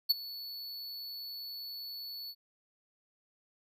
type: tone with ADSR envelope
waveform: square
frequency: 4435 Hz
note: C#8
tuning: in tune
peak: -21 dBFS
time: 0.09-2.35 s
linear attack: 17 ms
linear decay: 19 ms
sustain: -20 dB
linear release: 54 ms
effects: none